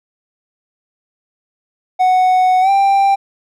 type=tone with pitch glide; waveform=triangle; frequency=740 to 788.5 Hz; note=F#5 to G5; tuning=0 to +10 cents; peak=-7 dBFS; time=1.99-3.16 s; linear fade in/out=20 ms; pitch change=+110 cents; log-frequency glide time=2.61-2.7 s; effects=none